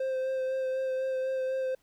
triangle tone with vibrato, 523.3 Hz, C5, in tune, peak -26 dBFS, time 0-1.75 s, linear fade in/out 5 ms, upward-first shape sine, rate 4 Hz, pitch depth 16 cents each way, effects pink hiss -70 dBFS RMS until 1.82 s

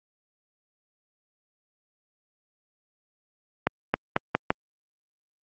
accelerating click train, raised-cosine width 0.5 ms, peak -5 dBFS, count 5, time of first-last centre 3.67-4.504 s, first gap 270 ms, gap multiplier 0.83, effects high-pass 100 Hz 12 dB/octave + Opus 48 kbps

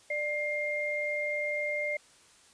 sine tone pair together, 594.6 / 2114 Hz, D5 / C7, +21 / +17 cents, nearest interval octave + minor seventh, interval 2196 cents, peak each -33 / -31 dBFS, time 0.1-1.97 s, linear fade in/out 5 ms, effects white hiss -59 dBFS RMS until 2.53 s + resampled to 22050 Hz

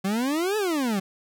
40% pulse exponential two-way sweep, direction up then down, 185.5 to 440.5 to 185.5 Hz, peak -22 dBFS, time 0.04-1 s, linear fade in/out 10 ms, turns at 0.57 s, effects none

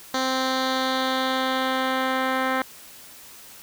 10% pulse tone with low-pass filter sweep, 261.2 Hz, C4, 3 cents flat, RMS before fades -24 dBFS, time 0.14-2.62 s, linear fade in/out 2 ms, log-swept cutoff 5200 to 2300 Hz, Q 2, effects white hiss -45 dBFS RMS until 3.62 s

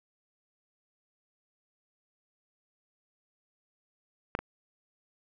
clicks, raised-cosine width 0.5 ms, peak -12 / -20 dBFS, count 2, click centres 4.351 / 4.39 s, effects none

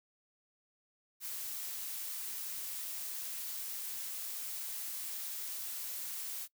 blue noise, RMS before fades -41 dBFS, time 1.2-6.48 s, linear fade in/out 50 ms, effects noise-tail reverb RT60 0.1 s tail -21 dB re dry

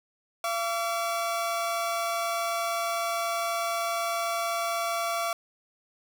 30% pulse tone pair together, 681 / 1145.3 Hz, F5 / D6, -44 / -44 cents, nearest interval major sixth, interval 900 cents, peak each -26 / -29 dBFS, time 0.44-5.33 s, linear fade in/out 2 ms, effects none

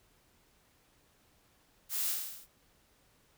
blue noise with echo, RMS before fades -35 dBFS, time 1.89-2.16 s, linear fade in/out 50 ms, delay 52 ms, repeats 6, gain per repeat -3 dB, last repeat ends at 2.472 s, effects pink hiss -68 dBFS RMS until 3.37 s

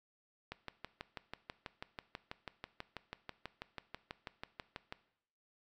click train, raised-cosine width 0.3 ms, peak -26 dBFS, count 28, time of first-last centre 0.52-4.925 s, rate 6.13 Hz, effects noise-tail reverb RT60 0.7 s tail -17 dB re dry

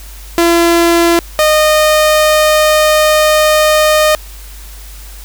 sawtooth tone pair in turn, 339.4 / 614.2 Hz, F4 / D#5, -49 / -23 cents, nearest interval minor seventh, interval 1026 cents, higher second, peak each -3 dBFS, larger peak neither, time 0.38-1.19 / 1.39-4.15 s, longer second, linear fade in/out 0 ms, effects added 50 Hz sine -29 dBFS peak until 5.24 s + white hiss -36 dBFS RMS until 5.24 s

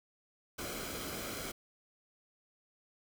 pink noise with comb filter, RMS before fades -41 dBFS, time 0.58-1.52 s, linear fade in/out 10 ms, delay 1.1 ms, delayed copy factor -0.55, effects none

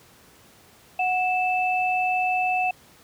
sine tone pair together, 737.6 / 2637 Hz, F#5 / E7, -6 / 0 cents, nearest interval octave + minor seventh, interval 2206 cents, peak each -22 / -25 dBFS, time 0.99-2.71 s, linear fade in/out 5 ms, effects pink hiss -53 dBFS RMS until 3.03 s + high-pass 80 Hz 12 dB/octave

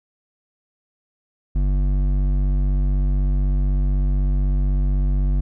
sine tone with hard clipping, 48 Hz, G1, 36 cents flat, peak -18 dBFS, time 1.55-5.41 s, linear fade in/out 10 ms, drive 10 dB, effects none

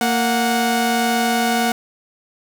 sawtooth tone pair together, 230.8 / 734 Hz, A#3 / F#5, -17 / -14 cents, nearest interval octave + minor sixth, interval 2003 cents, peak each -15 dBFS, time 0.01-1.72 s, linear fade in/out 2 ms, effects none

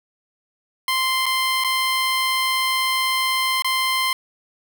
15% pulse tone with dropouts, 1044 Hz, C6, 4 cents flat, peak -12 dBFS, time 0.88-4.13 s, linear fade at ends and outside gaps 2 ms, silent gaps 1.258-1.263 / 1.639-1.645 / 3.622-3.645 s, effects none

